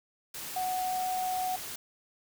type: tone in noise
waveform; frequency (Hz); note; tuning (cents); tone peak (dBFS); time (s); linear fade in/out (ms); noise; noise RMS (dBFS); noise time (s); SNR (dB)
sine; 740; F#5; 0; -29; 0.56-1.56; 5; white; -40; 0.34-1.76; +8
effects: none